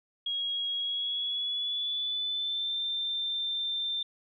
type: tone with pitch glide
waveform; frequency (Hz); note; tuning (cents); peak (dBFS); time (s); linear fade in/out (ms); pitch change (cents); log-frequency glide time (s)
sine; 3298 to 3576; G#7 to A7; -13 to +27; -29; 0.26-4.03; 5; +140; 0.74-2.79
effects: none